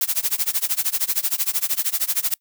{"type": "noise with tremolo", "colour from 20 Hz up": "blue", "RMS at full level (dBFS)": -19, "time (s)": [0.01, 2.34], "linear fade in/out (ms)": 2, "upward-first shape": "sine", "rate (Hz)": 13, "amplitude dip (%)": 95, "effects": ["noise-tail reverb RT60 0.1 s tail -26 dB re dry"]}